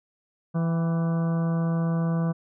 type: harmonic tone with a mistuned harmonic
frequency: 166.1 Hz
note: E3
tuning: 13 cents sharp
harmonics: 1 / 2 / 3 / 4 / 5 / 6 / 7 / 8 / 9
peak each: -22 / -38 / -36 / -38 / -45 / -43 / -41 / -52 / -46 dBFS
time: 0.54-2.33 s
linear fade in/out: 20 ms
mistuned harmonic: 5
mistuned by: -72 cents
effects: none